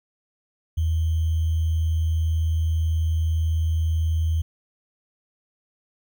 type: tone with sample-and-hold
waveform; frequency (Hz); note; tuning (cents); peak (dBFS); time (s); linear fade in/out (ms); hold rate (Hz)
sine; 80.9; E2; -32; -19; 0.77-4.42; 10; 3150
effects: none

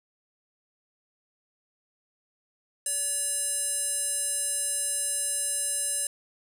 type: tone with band-pass filter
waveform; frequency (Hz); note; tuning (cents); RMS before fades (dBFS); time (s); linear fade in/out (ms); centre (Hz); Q
square; 570; C#5; +48; -29; 2.86-6.07; 2; 9300; 9.4
effects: none

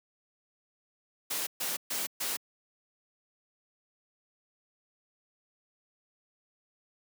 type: noise bursts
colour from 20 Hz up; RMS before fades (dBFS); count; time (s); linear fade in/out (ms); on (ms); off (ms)
white; -33; 4; 1.3-2.37; 10; 170; 130
effects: high-pass 200 Hz 12 dB/octave

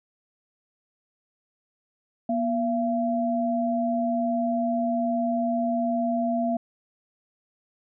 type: tone pair together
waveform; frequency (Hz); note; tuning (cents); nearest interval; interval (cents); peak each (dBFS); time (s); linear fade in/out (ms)
sine; 240 / 678.8; B3 / F5; -49 / -49; octave + tritone; 1800; -25; 2.29-6.57; 5
effects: none

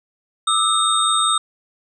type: tone cluster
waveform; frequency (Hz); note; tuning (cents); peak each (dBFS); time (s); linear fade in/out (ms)
sine; 1200 / 1305 / 3689 / 8260; D6 / E6 / A#7 / C9; +37 / -18 / -19 / -23; -22 / -19 / -19 / -23; 0.47-1.38; 5
effects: none

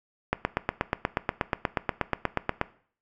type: click train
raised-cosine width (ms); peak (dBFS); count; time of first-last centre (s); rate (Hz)
0.5; -8; 20; 0.33-2.614; 8.32
effects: noise-tail reverb RT60 0.5 s tail -18 dB re dry

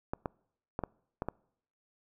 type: clicks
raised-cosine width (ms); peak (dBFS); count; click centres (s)
1; -19; 6; 0.135 / 0.258 / 0.791 / 0.837 / 1.221 / 1.286
effects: noise-tail reverb RT60 0.7 s tail -26 dB re dry

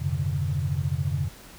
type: tone cluster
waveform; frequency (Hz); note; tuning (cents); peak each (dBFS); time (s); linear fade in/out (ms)
sine; 88.6 / 103.6 / 134.1 / 148; F2 / G#2 / C3 / D3; +25 / -4 / +43 / +14; -29 / -32 / -28 / -29; 0-1.29; 20
effects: pink hiss -47 dBFS RMS until 1.58 s

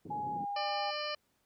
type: band-pass noise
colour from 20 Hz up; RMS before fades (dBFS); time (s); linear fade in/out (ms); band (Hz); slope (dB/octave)
pink; -46; 0.05-0.45; 2; 120 to 420; 24
type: tone with pitch glide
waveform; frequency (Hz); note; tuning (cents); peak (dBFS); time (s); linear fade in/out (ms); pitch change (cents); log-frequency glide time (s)
sine; 836 to 810.8; G#5 to G#5; +11 to -42; -34; 0.1-0.91; 10; -53; 0.34-0.4
type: harmonic tone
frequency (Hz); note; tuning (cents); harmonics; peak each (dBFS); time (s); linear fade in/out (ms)
598; D5; +31; 1 / 2 / 3 / 4 / 5 / 7 / 8 / 9; -39 / -41 / -45 / -44 / -43 / -45 / -44 / -48; 0.56-1.15; 5
effects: pink hiss -75 dBFS RMS until 1.45 s + high-pass 60 Hz 12 dB/octave

